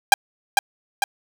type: tone with echo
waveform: sawtooth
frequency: 802 Hz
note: G5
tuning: 39 cents sharp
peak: -3 dBFS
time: 0.12-0.14 s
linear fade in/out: 2 ms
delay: 450 ms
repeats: 2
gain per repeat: -5 dB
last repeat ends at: 1.04 s
effects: none